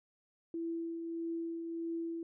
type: tone with tremolo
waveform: sine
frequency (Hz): 332.7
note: E4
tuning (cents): +16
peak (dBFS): -34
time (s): 0.54-2.23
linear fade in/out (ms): 2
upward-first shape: triangle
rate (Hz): 1.6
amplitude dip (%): 40
effects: none